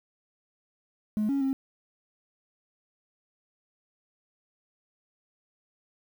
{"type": "tone with pitch steps", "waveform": "triangle", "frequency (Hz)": [212.7, 277.1, 268.8], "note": ["G#3", "C#4", "C4"], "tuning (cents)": [42, -1, 47], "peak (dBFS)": -21, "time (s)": [1.17, 1.53], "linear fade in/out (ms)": 0, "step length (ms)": 120, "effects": ["tanh soft clip ceiling -20 dBFS", "9-bit"]}